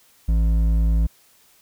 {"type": "tone with hard clipping", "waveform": "triangle", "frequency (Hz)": 55, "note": "A1", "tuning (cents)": 0, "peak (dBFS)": -17, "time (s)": [0.28, 1.07], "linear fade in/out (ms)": 10, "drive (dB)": 11, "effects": ["white hiss -56 dBFS RMS until 1.61 s"]}